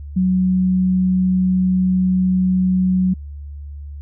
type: tone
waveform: sine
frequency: 185 Hz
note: F#3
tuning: in tune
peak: -13 dBFS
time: 0.16-3.14 s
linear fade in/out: 10 ms
effects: added 72 Hz sine -29 dBFS peak until 4.01 s